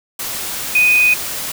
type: tone in noise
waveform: sine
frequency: 2489 Hz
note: D#7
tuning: in tune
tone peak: -9 dBFS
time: 0.75-1.14 s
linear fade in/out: 5 ms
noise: white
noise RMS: -24 dBFS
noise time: 0.19-1.52 s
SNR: +12 dB
effects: none